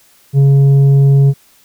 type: tone with tanh clipping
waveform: sine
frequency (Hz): 138.59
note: C#3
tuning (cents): 0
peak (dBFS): -6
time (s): 0.33-1.34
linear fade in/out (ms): 50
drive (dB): 5
effects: white hiss -49 dBFS RMS until 1.64 s